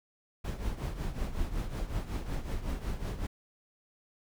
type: noise with tremolo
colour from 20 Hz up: brown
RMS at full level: -31 dBFS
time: 0.44-3.27 s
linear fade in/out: 10 ms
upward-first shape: triangle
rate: 5.4 Hz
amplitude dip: 75%
effects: none